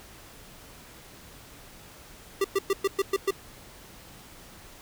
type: tone bursts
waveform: square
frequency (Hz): 392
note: G4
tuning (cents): 0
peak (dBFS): -22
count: 7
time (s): 2.41-3.308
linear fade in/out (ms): 5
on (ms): 34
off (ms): 110
effects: pink hiss -49 dBFS RMS until 4.81 s